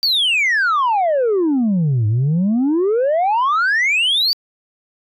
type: exponential two-way sweep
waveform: sine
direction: down then up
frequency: 4699 to 103.1 to 4699 Hz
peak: -11 dBFS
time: 0.03-4.33 s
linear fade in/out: 0 ms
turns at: 2.07 s
effects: tanh soft clip ceiling -12 dBFS